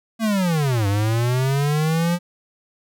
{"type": "linear two-way sweep", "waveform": "square", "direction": "down then up", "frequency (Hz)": [230, 97.8, 176.9], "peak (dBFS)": -18, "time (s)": [0.19, 2.19], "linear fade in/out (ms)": 50, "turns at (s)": 0.87, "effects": []}